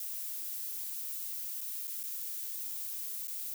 violet noise with dropouts, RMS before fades -39 dBFS, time 0-3.54 s, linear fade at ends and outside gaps 2 ms, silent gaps 1.608-1.612 / 1.873-1.877 / 2.032-2.037 / 3.273-3.28 s, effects none

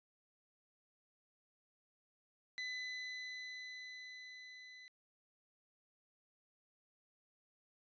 30% pulse tone with level ramp, 2006 Hz, B6, 26 cents sharp, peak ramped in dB -37 to -51 dBFS, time 2.58-4.88 s, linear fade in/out 0 ms, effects resampled to 16000 Hz

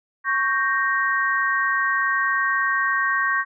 sine chord, G diminished, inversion second, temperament equal, 1108.7 / 1568 / 1864.7 Hz, Db6 / G6 / Bb6, 0 / 0 / 0 cents, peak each -23 dBFS, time 0.24-3.45 s, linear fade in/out 50 ms, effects none

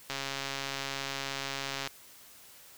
click train, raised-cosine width 0.2 ms, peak -17 dBFS, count 244, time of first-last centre 0.1-1.874 s, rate 137 Hz, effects white hiss -54 dBFS RMS until 2.77 s

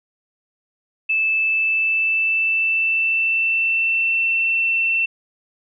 sine tone with pitch glide, 2628 to 2689 Hz, E7 to E7, -6 to +34 cents, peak -16 dBFS, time 1.09-5.06 s, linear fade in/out 10 ms, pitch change +40 cents, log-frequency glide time 1.33-4.26 s, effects none

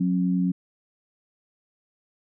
sine tone pair together, 181.4 / 270.9 Hz, F#3 / C#4, -34 / -40 cents, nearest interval perfect fifth, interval 694 cents, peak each -21 / -26 dBFS, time 0-0.52 s, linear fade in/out 10 ms, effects none

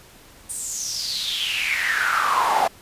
brown noise with high-pass filter sweep, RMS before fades -23 dBFS, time 0.49-2.68 s, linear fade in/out 10 ms, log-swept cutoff 9000 to 730 Hz, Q 6.9, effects pink hiss -48 dBFS RMS until 2.81 s + resampled to 32000 Hz

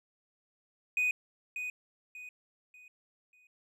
triangle tone with echo, 2489 Hz, D#7, in tune, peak -24 dBFS, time 0.97-1.11 s, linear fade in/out 2 ms, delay 590 ms, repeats 4, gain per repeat -9 dB, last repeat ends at 3.47 s, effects tanh soft clip ceiling -20 dBFS

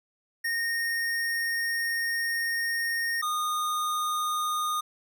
square tone pair in turn, 1849 / 1228 Hz, A#6 / D#6, -15 / -23 cents, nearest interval perfect fifth, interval 708 cents, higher first, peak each -27 dBFS, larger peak neither, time 0.44-3.22 / 3.22-4.81 s, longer first, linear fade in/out 10 ms, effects none

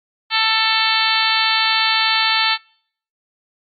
harmonic tone, 443 Hz, A4, 12 cents sharp, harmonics 2 / 3 / 4 / 5 / 6 / 7 / 8 / 9 / 10, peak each -23 / -23 / -23 / -23 / -23 / -23 / -23 / -23 / -23 dBFS, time 0.3-2.58 s, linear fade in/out 50 ms, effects noise-tail reverb RT60 0.6 s tail -26 dB re dry + Opus 48 kbps

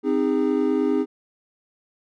triangle chord, Ab major, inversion first, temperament equal with one note detuned, 261.6 / 311.1 / 407.2 Hz, C4 / Eb4 / Ab4, 0 / 0 / -34 cents, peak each -21 dBFS, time 0.03-1.06 s, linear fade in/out 50 ms, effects none

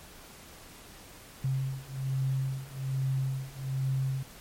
sine beating tone pair, 132.7 / 133.9 Hz, C3 / C3, +25 / +40 cents, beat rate 1.2 Hz, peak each -32 / -31 dBFS, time 1.44-4.23 s, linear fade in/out 5 ms, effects pink hiss -50 dBFS RMS until 4.4 s + MP3 64 kbps

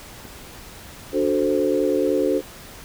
click, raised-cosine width 3 ms, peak -26 dBFS, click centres 0.253 s
sine chord, D dominant seventh, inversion none, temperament equal, 293.7 / 370 / 440 / 523.3 Hz, D4 / F#4 / A4 / C5, 0 / 0 / 0 / 0 cents, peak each -23 dBFS, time 1.12-2.42 s, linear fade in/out 50 ms
effects pink hiss -41 dBFS RMS until 2.84 s

